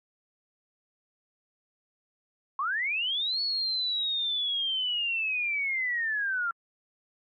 sine linear two-way sweep, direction up then down, 1046.5 to 4420 to 1358 Hz, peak -26 dBFS, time 2.59-6.51 s, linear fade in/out 2 ms, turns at 3.41 s, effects MP3 32 kbps

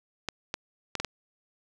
clicks, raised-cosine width 0.2 ms, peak -13 dBFS, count 5, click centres 0.287 / 0.541 / 0.953 / 1 / 1.047 s, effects none

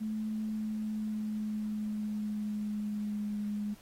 sine tone with pitch glide, 216.5 to 208 Hz, A3 to G#3, -28 to +3 cents, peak -32 dBFS, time 0-3.75 s, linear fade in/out 20 ms, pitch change -69 cents, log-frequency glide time 0.43-3.45 s, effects pink hiss -59 dBFS RMS until 3.81 s + AAC 48 kbps

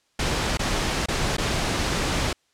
pink noise with dropouts, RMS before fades -24 dBFS, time 0.19-2.33 s, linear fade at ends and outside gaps 5 ms, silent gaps 0.573-0.592 / 1.06-1.084 / 1.368-1.381 s, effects white hiss -67 dBFS RMS until 2.53 s + low-pass 7000 Hz 12 dB/octave

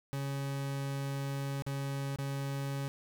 40% pulse tone with dropouts, 138.4 Hz, C#3, 2 cents flat, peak -33 dBFS, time 0.13-2.88 s, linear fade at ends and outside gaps 0 ms, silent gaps 1.622-1.665 / 2.16-2.186 s, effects none

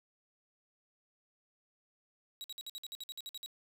40% pulse tone bursts, 3856 Hz, B7, 42 cents flat, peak -40 dBFS, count 13, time 2.41-3.461 s, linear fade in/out 0 ms, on 31 ms, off 54 ms, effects none

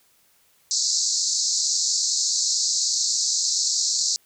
white band-pass noise, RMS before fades -23 dBFS, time 0.71-4.16 s, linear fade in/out 0 ms, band 4100 to 7500 Hz, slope 96 dB/octave, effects white hiss -61 dBFS RMS until 4.25 s

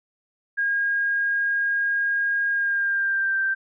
sine tone with pitch glide, 1627 to 1568 Hz, G#6 to G6, -36 to 0 cents, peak -20 dBFS, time 0.57-3.55 s, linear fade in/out 20 ms, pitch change -64 cents, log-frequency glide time 2.5-3.39 s, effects none

